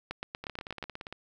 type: two click trains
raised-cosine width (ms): 0.3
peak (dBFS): -19 / -24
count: 7 / 13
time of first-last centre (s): 0.11-0.827 / 0.44-1.126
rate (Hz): 8.37 / 17.5
effects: 10-bit